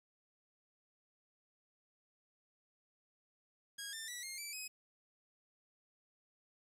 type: tone with pitch steps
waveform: 10% pulse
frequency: 1641 / 1789.5 / 1951.5 / 2128 / 2321 / 2531 Hz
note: G#6 / A6 / B6 / C7 / D7 / D#7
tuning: -21 / +29 / -21 / +29 / -21 / +29 cents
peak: -34 dBFS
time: 3.78-4.68 s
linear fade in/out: 10 ms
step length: 150 ms
effects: low-pass 12000 Hz 12 dB/octave + 11-bit